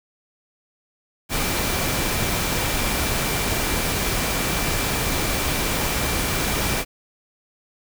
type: tone in noise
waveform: sine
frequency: 2349 Hz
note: D7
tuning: in tune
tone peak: -34 dBFS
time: 1.29-6.85 s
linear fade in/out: 50 ms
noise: pink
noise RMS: -23 dBFS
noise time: 1.29-6.85 s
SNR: -14 dB
effects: none